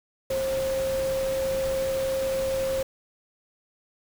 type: tone in noise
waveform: sine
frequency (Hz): 533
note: C5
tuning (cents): +32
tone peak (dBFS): -24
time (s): 0.3-2.83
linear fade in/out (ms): 5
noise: pink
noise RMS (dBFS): -36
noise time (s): 0.3-2.83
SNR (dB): +9
effects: none